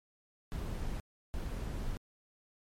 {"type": "noise bursts at uneven times", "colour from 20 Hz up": "brown", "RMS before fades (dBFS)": -37, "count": 2, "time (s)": [[0.52, 1], [1.34, 1.97]], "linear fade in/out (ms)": 0, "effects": ["MP3 64 kbps"]}